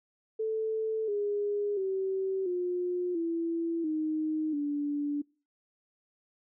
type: tone with pitch steps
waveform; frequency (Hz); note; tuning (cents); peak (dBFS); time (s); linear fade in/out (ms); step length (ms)
sine; 440 / 410.5 / 383 / 357.4 / 333.5 / 311.1 / 290.3; A4 / G#4 / G4 / F4 / E4 / D#4 / D4; 0 / -20 / -40 / +40 / +20 / 0 / -20; -28; 0.39-5.22; 10; 690
effects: noise-tail reverb RT60 0.4 s tail -26 dB re dry